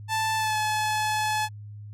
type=tone with pitch glide; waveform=sawtooth; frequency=880 to 857.4 Hz; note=A5 to A5; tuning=0 to -45 cents; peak=-20 dBFS; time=0.08-1.49 s; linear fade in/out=50 ms; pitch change=-45 cents; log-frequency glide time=0.37-0.57 s; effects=added 104 Hz sine -38 dBFS peak until 1.93 s + low-pass 12000 Hz 12 dB/octave